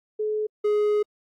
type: tone pair in turn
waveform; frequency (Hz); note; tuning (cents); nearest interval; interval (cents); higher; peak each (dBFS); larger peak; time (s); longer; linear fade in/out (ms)
sine / triangle; 427.5 / 418.7; A4 / G#4; -50 / +14; unison; 36; first; -23 / -17; second; 0.19-0.47 / 0.64-1.03; second; 10
effects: AAC 64 kbps